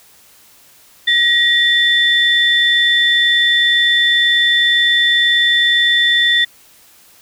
sine tone pair together, 1899 / 3529 Hz, A#6 / A7, +32 / +4 cents, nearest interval major seventh, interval 1072 cents, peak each -12 dBFS, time 1.07-6.45 s, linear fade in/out 10 ms, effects tanh soft clip ceiling -2 dBFS + white hiss -47 dBFS RMS until 7.21 s

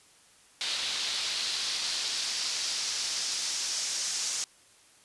pink noise with band-pass filter sweep, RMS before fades -32 dBFS, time 0.61-4.44 s, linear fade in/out 0 ms, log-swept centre 3900 to 6200 Hz, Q 2.1, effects white hiss -59 dBFS RMS until 5.04 s + resampled to 24000 Hz

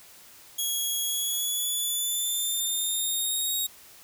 10% pulse tone with pitch glide, 3322 to 3772 Hz, G#7 to A#7, 0 to +20 cents, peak -19 dBFS, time 0.58-3.67 s, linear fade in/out 10 ms, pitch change +220 cents, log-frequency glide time 1.04-3.55 s, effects white hiss -51 dBFS RMS until 4.03 s

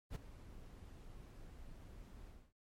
brown noise with ADSR envelope, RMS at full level -39 dBFS, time 0.1-2.53 s, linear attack 53 ms, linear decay 15 ms, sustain -15 dB, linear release 260 ms, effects MP3 64 kbps

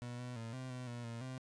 30% pulse tone with pitch steps, 121.5 / 124 / 114.1 / 129.3 / 126 / 119.9 / 116.2 / 129.5 Hz, B2 / B2 / A#2 / C3 / B2 / A#2 / A#2 / C3, -28 / +7 / -37 / -20 / +35 / +49 / -5 / -17 cents, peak -40 dBFS, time 0.02-1.38 s, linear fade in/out 0 ms, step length 170 ms, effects resampled to 22050 Hz + 12-bit

